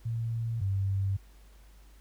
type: tone pair in turn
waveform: sine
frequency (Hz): 114.8 / 97.43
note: A#2 / G2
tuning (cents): -26 / -10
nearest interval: minor third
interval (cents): 284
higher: first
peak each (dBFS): -29 / -26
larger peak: second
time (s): 0.05-0.61 / 0.61-1.17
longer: neither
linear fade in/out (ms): 10
effects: added 50 Hz sine -52 dBFS peak until 2 s + pink hiss -63 dBFS RMS until 2 s